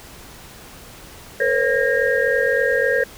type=tone cluster; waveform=sine; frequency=452.9 / 496.5 / 545 / 1621 / 1858 Hz; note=A#4 / B4 / C#5 / G#6 / A#6; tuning=-50 / +9 / -29 / -42 / -6 cents; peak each=-23 / -22 / -21 / -21 / -24 dBFS; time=1.4-3.04 s; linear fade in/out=5 ms; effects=pink hiss -41 dBFS RMS until 3.17 s